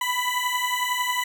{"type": "beating tone pair", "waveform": "20% pulse", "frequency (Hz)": [987.8, 998.8], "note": ["B5", "B5"], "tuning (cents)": [0, 19], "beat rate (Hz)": 11, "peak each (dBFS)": -21, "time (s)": [0.01, 1.24], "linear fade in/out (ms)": 5, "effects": []}